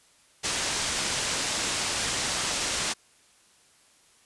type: low-pass noise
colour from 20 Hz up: white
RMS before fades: -29 dBFS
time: 0.43-2.94 s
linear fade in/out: 20 ms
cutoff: 8200 Hz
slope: 24 dB/octave
effects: white hiss -60 dBFS RMS until 4.25 s + resampled to 24000 Hz